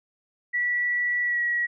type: tone with pitch glide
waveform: sine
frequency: 1949 to 1917.7 Hz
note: B6 to A#6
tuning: -23 to +49 cents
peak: -22 dBFS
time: 0.53-1.67 s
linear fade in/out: 20 ms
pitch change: -28 cents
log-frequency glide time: 1.24-1.4 s
effects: none